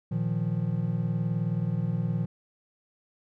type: chord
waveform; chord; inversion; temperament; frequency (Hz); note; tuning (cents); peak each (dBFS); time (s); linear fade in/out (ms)
triangle; Bb suspended fourth; none; equal; 116.54 / 155.56 / 174.61; Bb2 / Eb3 / F3; 0 / 0 / 0; -28; 0.11-2.26; 10
effects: none